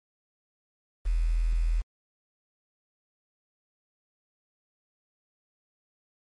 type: tone with quantisation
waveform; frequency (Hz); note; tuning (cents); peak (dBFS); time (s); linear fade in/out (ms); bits
sine; 41.2; E1; 0; -22; 1.05-1.82; 20; 8
effects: MP3 48 kbps